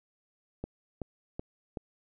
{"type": "click train", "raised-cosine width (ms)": 2, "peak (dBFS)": -22, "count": 4, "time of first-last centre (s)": [0.64, 1.772], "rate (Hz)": 2.65, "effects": []}